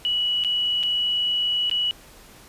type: tone with dropouts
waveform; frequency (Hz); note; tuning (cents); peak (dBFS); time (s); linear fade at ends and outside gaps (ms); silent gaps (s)
sine; 2936; F#7; -14; -20; 0.05-1.91; 0; 0.438-0.447 / 0.83-0.835 / 1.697-1.713
effects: pink hiss -48 dBFS RMS until 2.48 s + resampled to 32000 Hz